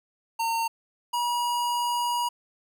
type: tone pair in turn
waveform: square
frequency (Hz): 914 / 961.4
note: A#5 / B5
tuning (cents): -34 / -47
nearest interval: minor second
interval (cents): 87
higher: second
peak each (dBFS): -25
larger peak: neither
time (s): 0.39-0.68 / 1.13-2.29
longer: second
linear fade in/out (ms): 10
effects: none